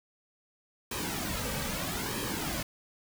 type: noise with flanger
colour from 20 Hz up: pink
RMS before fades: -34 dBFS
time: 0.91-2.63 s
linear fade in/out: 5 ms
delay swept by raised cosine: 1.4 to 2.9 ms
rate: 0.78 Hz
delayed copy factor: -0.65
effects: none